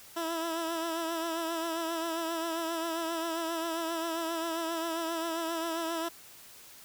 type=tone with vibrato; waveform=15% pulse; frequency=330 Hz; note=E4; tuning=2 cents sharp; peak=-25 dBFS; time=0.16-6.09 s; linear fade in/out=10 ms; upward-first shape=triangle; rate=7.5 Hz; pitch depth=53 cents each way; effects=white hiss -52 dBFS RMS until 6.84 s